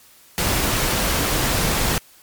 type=noise; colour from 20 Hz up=pink; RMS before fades=-20 dBFS; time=0.38-1.98 s; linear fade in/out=0 ms; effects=white hiss -50 dBFS RMS until 2.22 s + MP3 96 kbps